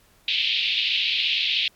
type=band-pass noise; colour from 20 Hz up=pink; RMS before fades=-23 dBFS; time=0.28-1.68 s; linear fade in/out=2 ms; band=2500 to 4000 Hz; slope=48 dB/octave; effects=pink hiss -58 dBFS RMS until 1.75 s + MP3 96 kbps